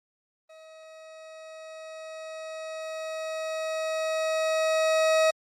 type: tone with level ramp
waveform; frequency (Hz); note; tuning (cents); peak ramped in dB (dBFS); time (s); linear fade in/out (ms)
40% pulse; 636; D#5; +38; -47 to -18; 0.49-5.31; 10
effects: low-pass 7000 Hz 12 dB/octave + Opus 32 kbps